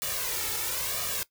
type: noise with flanger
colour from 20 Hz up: white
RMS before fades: -31 dBFS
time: 0.02-1.23 s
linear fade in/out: 0 ms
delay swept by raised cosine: 1.7 to 2.29 ms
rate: 1 Hz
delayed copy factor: +0.75
effects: noise-tail reverb RT60 0.1 s tail -18 dB re dry